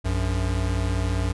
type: tone pair together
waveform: square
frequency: 59.35 / 94 Hz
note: A#1 / F#2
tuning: +32 / +28 cents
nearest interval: minor sixth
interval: 796 cents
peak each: -26 / -25 dBFS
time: 0.04-1.33 s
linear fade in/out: 20 ms
effects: resampled to 24000 Hz